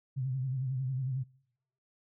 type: tone with vibrato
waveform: sine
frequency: 130.81 Hz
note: C3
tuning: in tune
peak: -30 dBFS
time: 0.16-1.24 s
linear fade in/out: 20 ms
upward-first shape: sine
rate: 11 Hz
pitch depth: 73 cents each way
effects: noise-tail reverb RT60 0.8 s tail -25 dB re dry